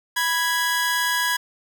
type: tone pair together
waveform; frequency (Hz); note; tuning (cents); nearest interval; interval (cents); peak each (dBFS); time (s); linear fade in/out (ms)
sawtooth; 987.8 / 1658.8; B5 / G#6; 0 / -3; major sixth; 897; -21 / -18; 0.16-1.37; 10
effects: none